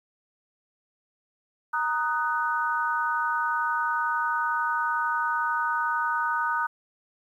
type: chord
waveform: sine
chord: D# minor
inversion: second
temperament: just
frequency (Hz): 933.4 / 1244.5 / 1493.4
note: A#5 / D#6 / F#6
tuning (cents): +2 / 0 / +16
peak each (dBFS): -28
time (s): 1.73-6.67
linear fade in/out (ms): 10
effects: 10-bit